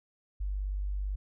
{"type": "tone", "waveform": "sine", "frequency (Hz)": 49, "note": "G1", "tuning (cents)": 0, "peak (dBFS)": -30, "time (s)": [0.4, 1.16], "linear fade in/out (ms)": 10, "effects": []}